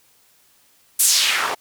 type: noise with band-pass filter sweep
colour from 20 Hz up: white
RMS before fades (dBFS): -18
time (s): 0.99-1.55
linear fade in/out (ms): 10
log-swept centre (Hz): 11000 to 690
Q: 1.7
effects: white hiss -57 dBFS RMS until 1.6 s